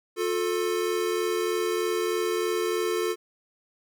square tone pair together, 356.8 / 440 Hz, F4 / A4, +37 / 0 cents, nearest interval major third, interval 363 cents, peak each -28 dBFS, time 0.16-3.16 s, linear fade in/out 50 ms, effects none

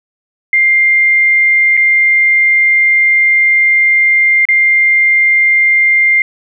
sine tone with dropouts, 2100 Hz, C7, 6 cents sharp, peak -6 dBFS, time 0.53-6.22 s, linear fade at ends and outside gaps 2 ms, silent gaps 1.769-1.774 / 4.453-4.487 s, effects none

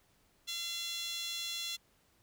15% pulse tone with high-pass filter, 684 Hz, F5, 36 cents flat, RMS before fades -39 dBFS, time 0.47-1.77 s, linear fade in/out 20 ms, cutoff 3900 Hz, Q 9.1, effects pink hiss -70 dBFS RMS until 2.22 s

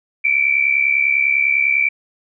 sine tone pair together, 2279 / 2349 Hz, C#7 / D7, +47 / 0 cents, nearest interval minor second, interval 53 cents, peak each -17 / -15 dBFS, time 0.24-1.89 s, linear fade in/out 10 ms, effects none

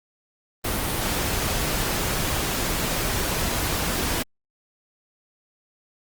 pink noise, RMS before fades -25 dBFS, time 0.64-4.23 s, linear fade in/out 10 ms, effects Opus 32 kbps

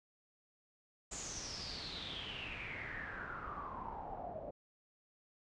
pink noise with low-pass filter sweep, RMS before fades -45 dBFS, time 1.11-4.51 s, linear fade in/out 10 ms, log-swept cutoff 7300 to 590 Hz, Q 8.9, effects resampled to 22050 Hz

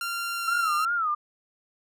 sawtooth tone with pitch glide, 1384 to 1374.4 Hz, F6 to F6, -16 to -28 cents, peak -25 dBFS, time 0.01-0.85 s, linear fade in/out 2 ms, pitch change -12 cents, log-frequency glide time 0.35-0.49 s
sine tone with vibrato, 1307 Hz, E6, 15 cents flat, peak -23 dBFS, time 0.47-1.15 s, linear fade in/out 10 ms, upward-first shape sine, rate 2.7 Hz, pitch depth 150 cents each way
effects none

